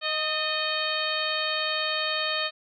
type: harmonic tone with a mistuned harmonic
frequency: 622.3 Hz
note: D#5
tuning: in tune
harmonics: 1 / 2 / 3 / 4 / 5 / 6 / 7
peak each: -33 / -33 / -33 / -33 / -33 / -33 / -33 dBFS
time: 0.01-2.51 s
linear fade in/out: 50 ms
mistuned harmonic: 3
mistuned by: -48 cents
effects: none